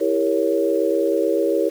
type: chord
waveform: sine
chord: E diminished seventh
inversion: none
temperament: equal with one note detuned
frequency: 329.6 / 399.1 / 466.2 / 554.4 Hz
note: E4 / G4 / Bb4 / Db5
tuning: 0 / +31 / 0 / 0 cents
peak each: -22 dBFS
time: 0-1.7 s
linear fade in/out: 20 ms
effects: 7-bit